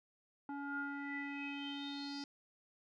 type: tone with low-pass filter sweep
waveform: square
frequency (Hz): 282.6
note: C#4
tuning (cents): +34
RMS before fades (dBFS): -43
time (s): 0.49-2.24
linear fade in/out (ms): 2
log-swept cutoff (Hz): 1100 to 5100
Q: 9
effects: none